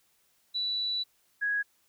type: tone pair in turn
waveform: sine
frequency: 3951 / 1660.2 Hz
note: B7 / G#6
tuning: 0 / -1 cents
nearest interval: octave + minor third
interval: 1501 cents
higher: first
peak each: -28 / -26 dBFS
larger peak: second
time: 0.54-1.04 / 1.41-1.63 s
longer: first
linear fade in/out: 20 ms
effects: white hiss -69 dBFS RMS until 1.88 s